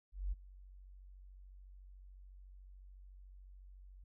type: tone with ADSR envelope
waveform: sine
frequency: 46.92 Hz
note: F#1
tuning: 25 cents sharp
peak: -33 dBFS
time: 0.12-4.04 s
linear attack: 200 ms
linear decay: 22 ms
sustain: -20 dB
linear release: 6 ms
effects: none